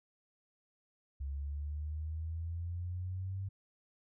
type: exponential sweep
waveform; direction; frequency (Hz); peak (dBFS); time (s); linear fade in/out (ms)
sine; up; 68.4 to 97.7; -36; 1.2-3.49; 10
effects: none